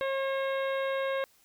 harmonic tone, 540 Hz, C#5, 45 cents flat, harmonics 1 / 2 / 3 / 4 / 5 / 6 / 7, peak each -29 / -37 / -38 / -41 / -46 / -49 / -46 dBFS, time 0.01-1.24 s, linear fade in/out 0 ms, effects white hiss -64 dBFS RMS until 1.44 s

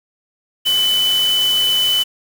sine tone in noise, 3000 Hz, F#7, 23 cents sharp, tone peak -13 dBFS, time 0.65-2.04 s, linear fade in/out 20 ms, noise white, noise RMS -26 dBFS, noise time 0.65-2.04 s, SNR +10 dB, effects none

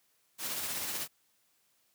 white noise with tremolo, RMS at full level -35 dBFS, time 0.38-1.08 s, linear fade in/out 50 ms, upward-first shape sine, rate 16 Hz, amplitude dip 30%, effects white hiss -72 dBFS RMS until 1.94 s + high-pass 80 Hz 12 dB/octave

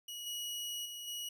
sawtooth tone with level steps, 2911 Hz, F#7, 29 cents flat, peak -39 / -35 / -40 / -36 dBFS, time 0.08-1.29 s, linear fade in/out 5 ms, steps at 0.26 / 0.85 / 1.07 s, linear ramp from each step 10 ms, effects none

